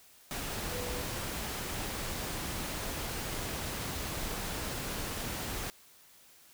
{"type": "tone in noise", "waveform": "sine", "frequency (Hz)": 493.9, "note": "B4", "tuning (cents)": 0, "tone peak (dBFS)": -40, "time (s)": [0.72, 1.02], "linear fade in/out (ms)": 0, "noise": "pink", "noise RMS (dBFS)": -37, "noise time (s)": [0.31, 5.7], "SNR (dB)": -6, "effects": ["white hiss -59 dBFS RMS until 6.53 s"]}